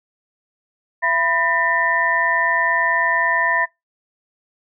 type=tone cluster; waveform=sine; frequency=674 / 993 / 1800 / 1969 Hz; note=E5 / B5 / A6 / B6; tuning=+38 / +9 / +39 / -6 cents; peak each=-25 / -21 / -18 / -25 dBFS; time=1.02-3.66 s; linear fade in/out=20 ms; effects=noise-tail reverb RT60 0.2 s tail -25 dB re dry

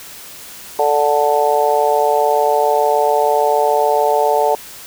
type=harmonic tone; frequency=146.83 Hz; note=D3; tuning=in tune; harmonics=3 / 4 / 5 / 6; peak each=-17 / -17 / -17 / -17 dBFS; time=0.79-4.55 s; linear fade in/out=2 ms; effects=white hiss -35 dBFS RMS until 4.86 s

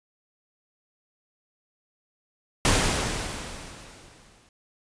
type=noise with exponential decay; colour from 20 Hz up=pink; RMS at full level=-19 dBFS; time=2.65-4.49 s; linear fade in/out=1 ms; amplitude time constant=400 ms; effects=resampled to 22050 Hz

